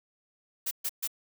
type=noise bursts; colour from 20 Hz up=blue; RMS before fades=-31 dBFS; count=3; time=0.66-1.076 s; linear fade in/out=10 ms; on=52 ms; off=130 ms; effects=none